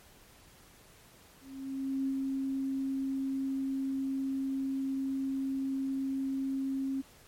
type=tone with ADSR envelope; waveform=sine; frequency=269.1 Hz; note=C4; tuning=49 cents sharp; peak=-28 dBFS; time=1.4-7.02 s; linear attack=670 ms; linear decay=62 ms; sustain=-2 dB; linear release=18 ms; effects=pink hiss -58 dBFS RMS until 7.27 s + MP3 64 kbps